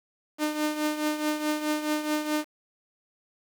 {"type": "tone with tremolo", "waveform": "sawtooth", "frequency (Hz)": 303.1, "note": "D#4", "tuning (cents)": -45, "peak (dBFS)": -19, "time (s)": [0.38, 2.45], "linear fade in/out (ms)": 50, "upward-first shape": "triangle", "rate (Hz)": 4.7, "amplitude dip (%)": 70, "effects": ["8-bit"]}